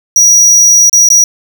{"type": "tone with dropouts", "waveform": "square", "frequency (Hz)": 5790, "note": "F#8", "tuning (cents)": -38, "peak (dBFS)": -3, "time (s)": [0.16, 1.24], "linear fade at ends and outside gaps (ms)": 2, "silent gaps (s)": [[0.896, 0.929], [1.088, 1.102]], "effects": []}